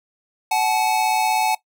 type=tone pair together; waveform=square; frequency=746 / 862.2 Hz; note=F#5 / A5; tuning=+14 / -35 cents; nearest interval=minor third; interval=251 cents; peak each=-22 / -20 dBFS; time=0.51-1.55 s; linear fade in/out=5 ms; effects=noise-tail reverb RT60 0.1 s tail -18 dB re dry